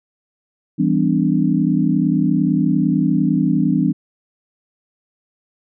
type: chord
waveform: sine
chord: E minor seventh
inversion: none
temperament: equal with one note detuned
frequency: 164.81 / 196 / 253.4 / 293.7 Hz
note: E3 / G3 / B3 / D4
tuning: 0 / 0 / +45 / 0 cents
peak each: -19 dBFS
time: 0.78-3.93 s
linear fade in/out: 20 ms
effects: none